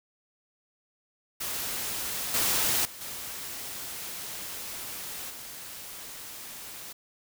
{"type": "noise with level steps", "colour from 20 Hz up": "white", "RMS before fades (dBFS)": [-33, -26, -44, -38, -42], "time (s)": [1.4, 6.93], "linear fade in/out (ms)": 10, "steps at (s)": [2.34, 2.85, 3.01, 5.3], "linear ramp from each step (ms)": 2, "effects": []}